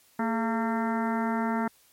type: harmonic tone with a mistuned harmonic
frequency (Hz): 227.4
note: A#3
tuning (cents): -43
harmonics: 1 / 2 / 3 / 4 / 5 / 6 / 7 / 8 / 9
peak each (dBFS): -27 / -36 / -35 / -32 / -42 / -36 / -42 / -40 / -46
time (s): 0.19-1.68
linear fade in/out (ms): 5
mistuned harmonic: 2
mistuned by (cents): -110
effects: white hiss -61 dBFS RMS until 1.92 s + MP3 64 kbps